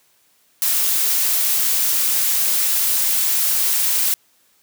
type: noise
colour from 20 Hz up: blue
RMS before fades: -18 dBFS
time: 0.62-4.14 s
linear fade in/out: 0 ms
effects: white hiss -59 dBFS RMS until 4.62 s + high-pass 100 Hz 12 dB/octave